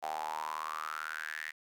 sawtooth tone with high-pass filter sweep, 77.78 Hz, D#2, in tune, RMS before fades -39 dBFS, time 0.02-1.52 s, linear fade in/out 20 ms, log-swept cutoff 740 to 1900 Hz, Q 8.7, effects none

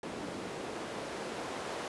white noise with band-pass filter sweep, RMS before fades -40 dBFS, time 0.03-1.88 s, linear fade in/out 2 ms, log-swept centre 280 to 480 Hz, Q 0.92, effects resampled to 24000 Hz

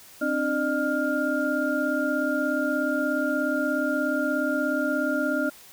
sine tone cluster, 263.4 / 300.2 / 605 / 1406 Hz, C4 / D4 / D#5 / F6, +12 / +38 / -49 / +11 cents, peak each -28 dBFS, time 0.21-5.5 s, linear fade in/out 10 ms, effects white hiss -49 dBFS RMS until 5.72 s

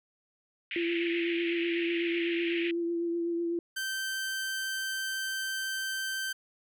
white band-pass noise, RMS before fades -36 dBFS, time 0.71-2.71 s, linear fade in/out 2 ms, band 1900 to 2900 Hz, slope 48 dB/octave
sine tone with vibrato, 340 Hz, F4, 46 cents flat, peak -28 dBFS, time 0.76-3.59 s, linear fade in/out 2 ms, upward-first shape triangle, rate 8 Hz, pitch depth 24 cents each way
sawtooth tone, 1554 Hz, G6, 16 cents flat, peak -28 dBFS, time 3.76-6.33 s, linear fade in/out 10 ms
effects none

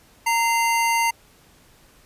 square tone pair together, 924.2 / 2073 Hz, A#5 / C7, -15 / -17 cents, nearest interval octave + major second, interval 1398 cents, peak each -20 / -24 dBFS, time 0.26-1.11 s, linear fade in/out 10 ms, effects pink hiss -54 dBFS RMS until 2.05 s + resampled to 32000 Hz

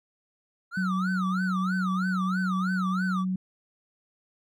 triangle tone with vibrato, 1325 Hz, E6, 9 cents sharp, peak -28 dBFS, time 0.71-3.25 s, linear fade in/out 50 ms, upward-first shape sine, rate 3.1 Hz, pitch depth 250 cents each way
sine tone, 186 Hz, F#3, 9 cents sharp, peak -25 dBFS, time 0.77-3.36 s, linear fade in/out 5 ms
effects none

